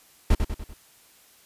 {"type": "noise with echo", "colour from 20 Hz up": "brown", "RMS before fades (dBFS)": -17, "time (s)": [0.3, 0.35], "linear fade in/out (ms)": 5, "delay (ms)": 97, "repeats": 4, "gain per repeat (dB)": -6, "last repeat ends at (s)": 0.738, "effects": ["white hiss -56 dBFS RMS until 1.45 s", "resampled to 32000 Hz"]}